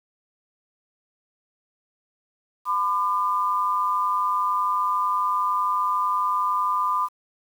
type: tone pair together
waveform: sine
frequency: 1009 / 1200 Hz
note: B5 / D6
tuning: +37 / +37 cents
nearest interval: minor third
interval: 300 cents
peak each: -23 dBFS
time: 2.65-7.09 s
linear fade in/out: 50 ms
effects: 8-bit